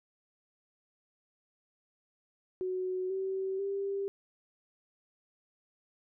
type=tone with pitch steps; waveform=sine; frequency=370 / 382.6 / 395.6 Hz; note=F#4 / G4 / G4; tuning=0 / -42 / +16 cents; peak=-31 dBFS; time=2.61-4.08 s; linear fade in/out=0 ms; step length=490 ms; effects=none